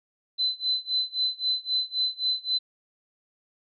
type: tone with tremolo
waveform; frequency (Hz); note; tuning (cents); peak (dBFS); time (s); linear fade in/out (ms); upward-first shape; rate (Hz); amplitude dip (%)
sine; 4034; B7; +36; -21; 0.38-2.59; 20; sine; 3.8; 95
effects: none